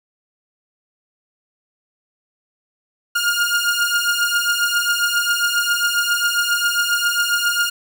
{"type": "beating tone pair", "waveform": "sawtooth", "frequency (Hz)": [1412, 1419.4], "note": ["F6", "F6"], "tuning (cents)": [19, 28], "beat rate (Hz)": 7.4, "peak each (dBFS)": [-17, -15], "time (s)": [3.15, 7.7], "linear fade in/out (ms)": 10, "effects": []}